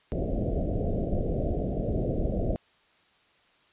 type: low-pass noise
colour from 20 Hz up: pink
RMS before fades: -28 dBFS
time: 0.12-2.56 s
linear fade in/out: 0 ms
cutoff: 690 Hz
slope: 96 dB/octave
effects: white hiss -63 dBFS RMS until 3.72 s + resampled to 8000 Hz